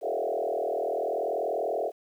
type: tone with frequency modulation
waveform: sine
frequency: 554.4 Hz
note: C#5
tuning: in tune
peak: -26 dBFS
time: 0.01-1.92 s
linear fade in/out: 50 ms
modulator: 40.4 Hz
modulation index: 4.1
effects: 10-bit